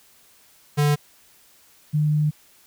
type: tone pair in turn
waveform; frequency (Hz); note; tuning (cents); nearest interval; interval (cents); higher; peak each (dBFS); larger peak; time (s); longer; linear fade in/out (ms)
square / sine; 146.83 / 150.96; D3 / D3; 0 / +48; unison; 48; second; -17; neither; 0.77-0.96 / 1.93-2.31; second; 20
effects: white hiss -55 dBFS RMS until 2.66 s